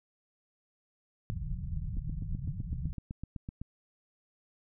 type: low-pass noise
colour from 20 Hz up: pink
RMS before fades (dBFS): -36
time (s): 1.3-2.93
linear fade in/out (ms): 0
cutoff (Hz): 180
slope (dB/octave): 96
type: click train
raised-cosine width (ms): 5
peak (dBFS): -26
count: 14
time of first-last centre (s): 1.97-3.616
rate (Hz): 7.9
effects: none